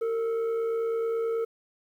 sine tone with frequency modulation, 456.6 Hz, A#4, 36 cents flat, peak -23 dBFS, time 0.01-1.45 s, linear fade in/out 10 ms, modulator 844 Hz, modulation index 0.28, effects tanh soft clip ceiling -24 dBFS + 10-bit

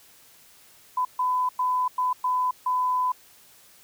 sine tone bursts at uneven times, 1005 Hz, B5, 30 cents sharp, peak -21 dBFS, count 6, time 0.97-1.05 / 1.19-1.49 / 1.59-1.88 / 1.98-2.13 / 2.24-2.51 / 2.66-3.12 s, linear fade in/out 5 ms, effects white hiss -54 dBFS RMS until 3.83 s

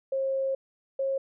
sine tone pair in turn, 537 / 540.4 Hz, C5 / C#5, +45 / -44 cents, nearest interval unison, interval 11 cents, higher second, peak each -25 dBFS, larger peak neither, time 0.12-0.55 / 0.99-1.18 s, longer first, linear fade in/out 5 ms, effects none

